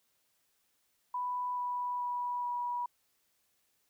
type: tone with pitch steps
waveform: sine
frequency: 990 / 983.7 / 977.5 / 971.3 Hz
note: B5 / B5 / B5 / B5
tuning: +4 / -7 / -18 / -29 cents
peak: -32 dBFS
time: 1.14-2.86 s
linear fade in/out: 5 ms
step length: 430 ms
effects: white hiss -75 dBFS RMS until 3.89 s